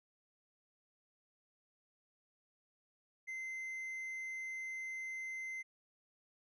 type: tone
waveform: triangle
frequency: 2070 Hz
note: C7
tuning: 19 cents flat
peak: -39 dBFS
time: 3.27-5.63 s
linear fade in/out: 20 ms
effects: resampled to 22050 Hz